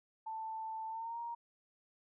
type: tone with pitch glide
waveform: sine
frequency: 885 to 937.6 Hz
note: A5 to A#5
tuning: +10 to +10 cents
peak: -39 dBFS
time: 0.26-1.35 s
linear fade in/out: 10 ms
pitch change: +100 cents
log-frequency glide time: 0.88-1.19 s
effects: none